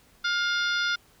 harmonic tone, 707 Hz, F5, 21 cents sharp, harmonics 2 / 3 / 4 / 5 / 6 / 7 / 8, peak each -25 / -37 / -39 / -31 / -39 / -36 / -42 dBFS, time 0.24-0.96 s, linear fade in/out 10 ms, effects pink hiss -59 dBFS RMS until 1.2 s

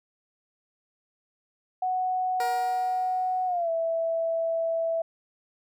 sine tone with pitch glide, 740 to 659.3 Hz, F#5 to E5, 0 to 0 cents, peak -24 dBFS, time 1.82-5.02 s, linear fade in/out 5 ms, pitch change -200 cents, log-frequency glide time 3.46-3.7 s
15% pulse tone with exponential decay, 474 Hz, A#4, 29 cents sharp, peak -23 dBFS, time 2.4-3.69 s, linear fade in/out 2 ms, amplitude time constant 280 ms
effects none

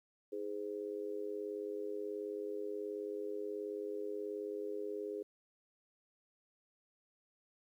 sine tone with amplitude modulation, 414.9 Hz, G#4, 2 cents flat, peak -34 dBFS, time 0.32-5.23 s, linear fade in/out 10 ms, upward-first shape sine, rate 98.6 Hz, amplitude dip 95%, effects 12-bit

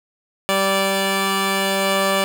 10% pulse tone pair together, 194.5 / 582.8 Hz, G3 / D5, -13 / -13 cents, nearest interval octave + perfect fifth, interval 1900 cents, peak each -12 dBFS, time 0.49-2.24 s, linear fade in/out 0 ms, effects none

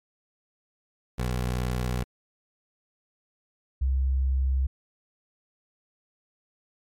20% pulse / sine tone pair in turn, 61.74 / 66.06 Hz, B1 / C2, 0 / +17 cents, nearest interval minor second, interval 117 cents, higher second, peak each -21 dBFS, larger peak neither, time 1.18-2.04 / 3.81-4.67 s, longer neither, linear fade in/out 10 ms, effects MP3 64 kbps

